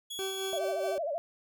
sawtooth tone, 3356 Hz, G#7, 17 cents sharp, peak -34 dBFS, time 0.1-0.59 s, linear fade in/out 10 ms
40% pulse tone with tremolo, 384.8 Hz, G4, 32 cents flat, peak -32 dBFS, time 0.19-0.98 s, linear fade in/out 0 ms, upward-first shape sine, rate 4.7 Hz, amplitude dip 45%
sine tone with vibrato, 620 Hz, D#5, 6 cents flat, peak -30 dBFS, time 0.53-1.18 s, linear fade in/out 0 ms, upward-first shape sine, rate 13 Hz, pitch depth 180 cents each way
effects none

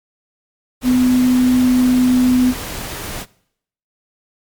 sine tone in noise, 251.7 Hz, B3, 33 cents sharp, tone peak -10 dBFS, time 0.83-2.54 s, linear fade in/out 50 ms, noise pink, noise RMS -27 dBFS, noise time 0.81-3.26 s, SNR +14 dB, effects noise-tail reverb RT60 0.7 s tail -22 dB re dry + MP3 96 kbps

